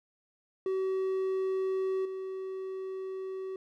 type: tone with level steps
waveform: triangle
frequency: 379.9 Hz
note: F#4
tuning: 46 cents sharp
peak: -26 / -33 dBFS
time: 0.66-3.56 s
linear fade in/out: 2 ms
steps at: 2.05 s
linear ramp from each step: 5 ms
effects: none